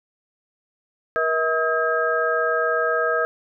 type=tone cluster; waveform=sine; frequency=477.3 / 641 / 1275 / 1614 Hz; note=A#4 / E5 / D#6 / G#6; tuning=+41 / -49 / +42 / -50 cents; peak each=-24 dBFS; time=1.16-3.25 s; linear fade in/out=0 ms; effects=none